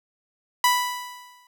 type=tone with exponential decay; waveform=sawtooth; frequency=987.8 Hz; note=B5; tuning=in tune; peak=-11 dBFS; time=0.64-1.47 s; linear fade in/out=2 ms; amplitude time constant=180 ms; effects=none